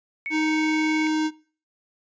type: tone with tremolo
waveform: sine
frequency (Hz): 2217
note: C#7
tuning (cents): 0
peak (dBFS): -26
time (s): 0.26-1.07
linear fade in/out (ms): 0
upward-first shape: sine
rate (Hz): 19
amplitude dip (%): 30
type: tone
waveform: square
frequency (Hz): 311.1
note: D#4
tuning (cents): 0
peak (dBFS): -22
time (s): 0.3-1.31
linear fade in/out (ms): 50
effects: noise-tail reverb RT60 0.4 s tail -20 dB re dry + resampled to 16000 Hz